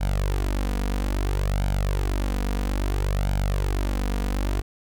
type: tone with flanger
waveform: sawtooth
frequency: 48.44 Hz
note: G1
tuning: 20 cents flat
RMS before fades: -24 dBFS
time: 0-4.62 s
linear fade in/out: 20 ms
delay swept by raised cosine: 1.3 to 4.2 ms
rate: 0.6 Hz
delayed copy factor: +0.75
effects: none